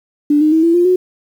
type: tone with pitch steps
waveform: sine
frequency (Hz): 293.7 / 306.9 / 320.7 / 335 / 350.1 / 365.8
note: D4 / D#4 / E4 / E4 / F4 / F#4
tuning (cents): 0 / -24 / -48 / +28 / +4 / -20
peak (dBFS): -8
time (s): 0.3-0.96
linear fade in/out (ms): 5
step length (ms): 110
effects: 7-bit